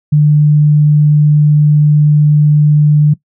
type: tone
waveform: sine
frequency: 149.3 Hz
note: D3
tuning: 29 cents sharp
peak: -4 dBFS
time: 0.12-3.14 s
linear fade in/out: 10 ms
effects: noise-tail reverb RT60 0.1 s tail -19 dB re dry